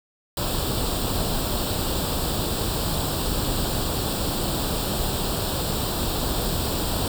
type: noise with comb filter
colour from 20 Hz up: pink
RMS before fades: -25 dBFS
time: 0.37-7.08 s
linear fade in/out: 2 ms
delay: 0.24 ms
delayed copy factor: +0.75
effects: none